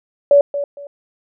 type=tone with echo; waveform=sine; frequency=570 Hz; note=C#5; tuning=48 cents sharp; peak=-6 dBFS; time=0.31-0.41 s; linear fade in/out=2 ms; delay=230 ms; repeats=2; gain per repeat=-12 dB; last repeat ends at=0.87 s; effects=none